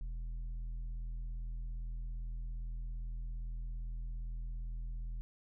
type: tone with tanh clipping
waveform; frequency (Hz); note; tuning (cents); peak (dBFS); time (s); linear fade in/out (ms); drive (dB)
sine; 41.23; E1; +1; -39; 0.01-5.21; 0; 6
effects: none